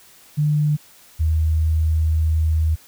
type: tone pair in turn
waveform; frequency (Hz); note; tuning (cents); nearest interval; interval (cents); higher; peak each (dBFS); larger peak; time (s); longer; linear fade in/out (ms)
sine; 149.5 / 79.19; D3 / D#2; +31 / +31; major seventh; 1100; first; -15 / -15; neither; 0.37-0.77 / 1.19-2.76; second; 20
effects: white hiss -49 dBFS RMS until 2.87 s